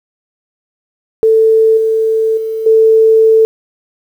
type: tone with level steps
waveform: sine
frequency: 443.6 Hz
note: A4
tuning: 14 cents sharp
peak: -5 / -9 / -15 / -4 dBFS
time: 1.23-3.45 s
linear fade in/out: 0 ms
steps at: 1.77 / 2.37 / 2.66 s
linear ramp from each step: 5 ms
effects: 7-bit